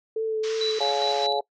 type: tone with vibrato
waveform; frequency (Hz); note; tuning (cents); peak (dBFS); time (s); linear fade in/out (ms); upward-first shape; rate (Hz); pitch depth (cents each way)
sine; 439.8; A4; -1; -23; 0.16-0.79; 5; triangle; 3.1; 21
type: band-pass noise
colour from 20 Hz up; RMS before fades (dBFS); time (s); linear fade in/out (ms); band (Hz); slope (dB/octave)
white; -38; 0.43-1.27; 10; 1000 to 6100; 48
type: tone with tremolo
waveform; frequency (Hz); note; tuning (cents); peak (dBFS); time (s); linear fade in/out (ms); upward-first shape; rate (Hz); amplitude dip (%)
sine; 3951; B7; 0; -25; 0.61-1.39; 2; square; 4.9; 60
type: harmonic tone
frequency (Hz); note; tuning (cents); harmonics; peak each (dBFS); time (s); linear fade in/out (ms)
140.8; C#3; +27; 3 / 4 / 5 / 6; -28 / -28 / -28 / -28; 0.8-1.41; 10
effects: noise-tail reverb RT60 0.1 s tail -22 dB re dry